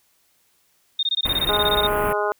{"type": "tone bursts", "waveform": "sine", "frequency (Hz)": 3677, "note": "A#7", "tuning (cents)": -24, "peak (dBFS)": -18, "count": 15, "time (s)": [0.99, 1.87], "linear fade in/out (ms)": 5, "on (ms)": 40, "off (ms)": 20}
{"type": "band-stop noise", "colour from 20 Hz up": "pink", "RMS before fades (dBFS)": -28, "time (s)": [1.25, 2.13], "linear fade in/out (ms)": 5, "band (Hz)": [2700, 10000], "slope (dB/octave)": 48}
{"type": "harmonic tone", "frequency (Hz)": 207.7, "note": "G#3", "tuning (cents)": 0, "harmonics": [2, 3, 4, 5, 6, 7], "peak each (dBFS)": [-24, -26, -27, -28, -29, -29], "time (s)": [1.49, 2.32], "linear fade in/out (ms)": 0}
{"effects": ["white hiss -63 dBFS RMS until 2.39 s"]}